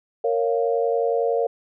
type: chord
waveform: sine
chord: Bb minor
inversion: none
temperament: equal with one note detuned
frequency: 463.5 / 554.4 / 698.5 Hz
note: Bb4 / Db5 / F5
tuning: -10 / 0 / 0 cents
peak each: -21 / -24 / -26 dBFS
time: 0.24-1.47 s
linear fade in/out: 5 ms
effects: none